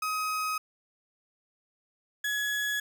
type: tone pair in turn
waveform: 35% pulse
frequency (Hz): 1263 / 1685.9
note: D#6 / G#6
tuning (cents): +26 / +26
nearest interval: perfect fourth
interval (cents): 500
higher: second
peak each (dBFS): -27 / -26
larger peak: second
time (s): 0.02-0.58 / 2.24-2.8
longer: neither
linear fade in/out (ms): 5
effects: 11-bit

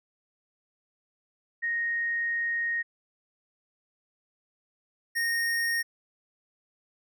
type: tone pair in turn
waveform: sine / square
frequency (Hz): 1864.7 / 1854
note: A#6 / A#6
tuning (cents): 0 / -10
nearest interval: unison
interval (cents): 10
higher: first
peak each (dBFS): -26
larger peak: neither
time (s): 1.62-2.83 / 5.15-5.83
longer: first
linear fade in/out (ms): 20
effects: none

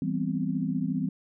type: chord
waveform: sine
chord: C major seventh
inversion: first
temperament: equal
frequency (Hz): 164.81 / 196 / 246.9 / 261.6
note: E3 / G3 / B3 / C4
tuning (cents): 0 / 0 / 0 / 0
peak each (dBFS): -31 / -31 / -33 / -31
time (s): 0.02-1.09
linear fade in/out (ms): 2
effects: none

